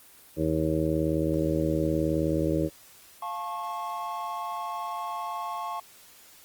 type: harmonic tone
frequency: 79.1 Hz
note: D#2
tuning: 29 cents sharp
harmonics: 1 / 2 / 3 / 4 / 5 / 6 / 7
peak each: -33 / -30 / -38 / -27 / -33 / -33 / -31 dBFS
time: 0.36-2.7 s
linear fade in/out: 50 ms
type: chord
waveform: triangle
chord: F augmented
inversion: none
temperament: just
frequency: 698.5 / 873.1 / 1091.3 Hz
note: F5 / A5 / C#6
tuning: 0 / -14 / -27 cents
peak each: -35 / -34 / -32 dBFS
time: 3.22-5.8 s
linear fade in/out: 5 ms
effects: white hiss -53 dBFS RMS until 6.44 s + Opus 24 kbps